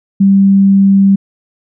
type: tone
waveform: sine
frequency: 196 Hz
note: G3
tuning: in tune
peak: -4 dBFS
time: 0.2-1.16 s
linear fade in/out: 10 ms
effects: none